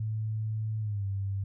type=tone with pitch glide; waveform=sine; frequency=109 to 98.24 Hz; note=A2 to G2; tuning=-16 to +4 cents; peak=-29 dBFS; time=0-1.44 s; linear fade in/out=5 ms; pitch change=-180 cents; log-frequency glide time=0.8-1.05 s; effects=none